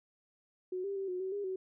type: tone with pitch steps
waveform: sine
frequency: 367.9 / 396.8 / 388.3 / 363.7 / 378.4 / 405.7 / 376.1 Hz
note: F#4 / G4 / G4 / F#4 / F#4 / G#4 / F#4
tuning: -10 / +21 / -16 / -30 / +39 / -41 / +28 cents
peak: -34 dBFS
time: 0.72-1.56 s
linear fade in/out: 5 ms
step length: 120 ms
effects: none